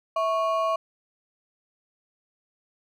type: ring-modulated tone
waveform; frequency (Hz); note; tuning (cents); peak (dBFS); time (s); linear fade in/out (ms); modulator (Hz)
triangle; 880; A5; 0; -17; 0.16-0.76; 5; 226
effects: none